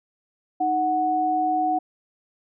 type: tone pair together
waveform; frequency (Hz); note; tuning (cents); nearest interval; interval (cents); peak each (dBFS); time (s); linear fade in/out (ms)
sine; 311.3 / 740; D#4 / F#5; +1 / 0; octave + minor third; 1499; -27 / -20; 0.6-1.79; 10
effects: none